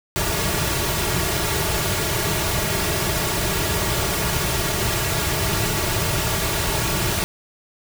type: noise with comb filter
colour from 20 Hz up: pink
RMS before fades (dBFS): -22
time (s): 0.16-7.24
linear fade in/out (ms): 0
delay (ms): 3.9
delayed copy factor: -0.7
effects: none